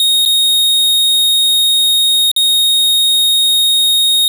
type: tone with dropouts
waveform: 45% pulse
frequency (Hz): 3729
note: A#7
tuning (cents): 0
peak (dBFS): -9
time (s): 0-4.28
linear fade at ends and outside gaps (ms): 1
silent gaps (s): 0.252-0.259 / 2.315-2.363
effects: none